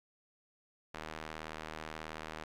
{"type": "tone with band-pass filter", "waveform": "sawtooth", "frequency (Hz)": 78.5, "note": "D#2", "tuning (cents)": 16, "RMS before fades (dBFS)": -45, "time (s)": [0.94, 2.44], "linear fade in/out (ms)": 5, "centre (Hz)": 1600, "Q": 0.59, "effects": ["11-bit"]}